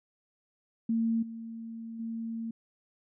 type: tone with level steps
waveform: sine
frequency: 227.4 Hz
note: A#3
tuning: 43 cents flat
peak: -25 / -38 / -33 dBFS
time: 0.89-2.51 s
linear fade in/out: 5 ms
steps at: 1.22 / 1.99 s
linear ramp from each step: 10 ms
effects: none